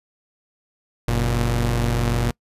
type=tone pair together; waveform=sawtooth; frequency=46.58 / 118.7 Hz; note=F#1 / A#2; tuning=+12 / +32 cents; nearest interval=octave + major third; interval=1620 cents; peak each=-18 / -17 dBFS; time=1.08-2.31 s; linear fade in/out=0 ms; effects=noise-tail reverb RT60 0.1 s tail -26 dB re dry + resampled to 32000 Hz